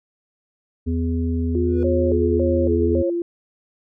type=harmonic tone; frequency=83.1 Hz; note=E2; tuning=15 cents sharp; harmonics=1 / 3 / 5; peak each=-21 / -23 / -32 dBFS; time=0.86-3.03 s; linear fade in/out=20 ms
type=tone with pitch glide; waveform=sine; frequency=355.3 to 343.6 Hz; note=F4 to F4; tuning=+30 to -28 cents; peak=-20 dBFS; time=1.55-3.22 s; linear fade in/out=2 ms; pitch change=-58 cents; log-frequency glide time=2.07-2.74 s
type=tone with exponential growth; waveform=triangle; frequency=487 Hz; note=B4; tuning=24 cents flat; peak=-23 dBFS; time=1.56-1.83 s; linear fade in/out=0 ms; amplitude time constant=58 ms
type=tone with vibrato; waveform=sine; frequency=479.7 Hz; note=A#4; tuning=50 cents sharp; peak=-21 dBFS; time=1.84-3.1 s; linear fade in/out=5 ms; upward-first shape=square; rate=1.8 Hz; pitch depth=210 cents each way
effects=none